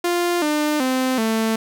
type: tone with pitch steps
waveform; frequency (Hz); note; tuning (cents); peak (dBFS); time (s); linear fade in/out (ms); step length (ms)
sawtooth; 349.2 / 300.5 / 258.6 / 222.5; F4 / D4 / C4 / A3; 0 / +40 / -20 / +20; -14; 0.04-1.56; 5; 380
effects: none